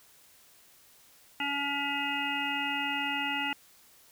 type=harmonic tone; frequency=283.1 Hz; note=C#4; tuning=37 cents sharp; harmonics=1 / 3 / 5 / 7 / 9 / 10; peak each=-38 / -35 / -38 / -36 / -36 / -35 dBFS; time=1.4-3.53 s; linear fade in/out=2 ms; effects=white hiss -59 dBFS RMS until 4.11 s